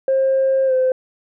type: tone with pitch glide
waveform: sine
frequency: 533 to 516 Hz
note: C5 to C5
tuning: +32 to -24 cents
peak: -12 dBFS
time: 0.08-0.92 s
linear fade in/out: 2 ms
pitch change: -56 cents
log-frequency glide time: 0.66-0.73 s
effects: tanh soft clip ceiling -10 dBFS